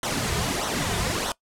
pink noise with flanger, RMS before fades -26 dBFS, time 0.03-1.32 s, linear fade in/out 2 ms, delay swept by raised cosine 0.41 to 3.71 ms, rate 1.6 Hz, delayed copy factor -0.7, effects noise-tail reverb RT60 0.1 s tail -21 dB re dry + low-pass 10000 Hz 12 dB/octave

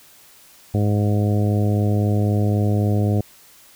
harmonic tone, 103.83 Hz, G#2, in tune, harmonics 1 / 2 / 3 / 4 / 5 / 6 / 7, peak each -17 / -23 / -27 / -29 / -31 / -33 / -34 dBFS, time 0.74-3.21 s, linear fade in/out 5 ms, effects white hiss -49 dBFS RMS until 3.75 s

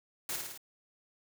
white noise with echo, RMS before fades -36 dBFS, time 0.29-0.36 s, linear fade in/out 2 ms, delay 54 ms, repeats 4, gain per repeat -3 dB, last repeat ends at 0.576 s, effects none

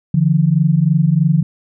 sine tone pair together, 146.83 / 169.99 Hz, D3 / F3, 0 / -46 cents, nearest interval minor third, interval 254 cents, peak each -13 dBFS, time 0.14-1.43 s, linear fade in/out 5 ms, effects none

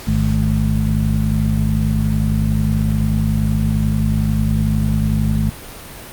harmonic tone with a mistuned harmonic, 51.1 Hz, G#1, 27 cents flat, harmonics 1 / 2 / 3 / 4, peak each -19 / -19 / -19 / -19 dBFS, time 0.07-5.5 s, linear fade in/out 5 ms, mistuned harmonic 4, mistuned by +93 cents, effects pink hiss -34 dBFS RMS until 6.12 s + Opus 48 kbps

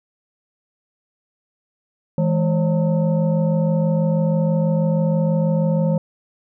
sine tone with frequency modulation, 162.9 Hz, E3, 20 cents flat, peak -15 dBFS, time 2.18-5.98 s, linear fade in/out 2 ms, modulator 372 Hz, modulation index 0.91, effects none

